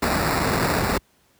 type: noise with sample-and-hold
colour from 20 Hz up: pink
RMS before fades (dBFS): -21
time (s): 0.02-0.98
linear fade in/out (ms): 5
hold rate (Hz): 3150
effects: pink hiss -61 dBFS RMS until 1.39 s + high-pass 60 Hz 12 dB/octave